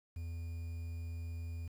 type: tone with quantisation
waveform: triangle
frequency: 83.6 Hz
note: E2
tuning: 25 cents sharp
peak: -37 dBFS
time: 0.16-1.68 s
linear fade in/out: 5 ms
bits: 10
effects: none

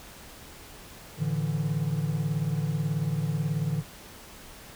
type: chord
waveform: triangle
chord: A suspended fourth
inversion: none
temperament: just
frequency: 110 / 146.67 / 165 Hz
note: A2 / D3 / E3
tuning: 0 / -2 / +2 cents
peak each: -32 / -26 / -28 dBFS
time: 1.17-3.84 s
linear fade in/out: 50 ms
effects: pink hiss -47 dBFS RMS until 4.75 s

